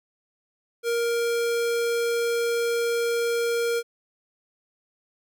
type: tone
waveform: square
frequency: 468.5 Hz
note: A#4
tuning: 9 cents sharp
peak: -23 dBFS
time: 0.83-3.83 s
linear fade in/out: 50 ms
effects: none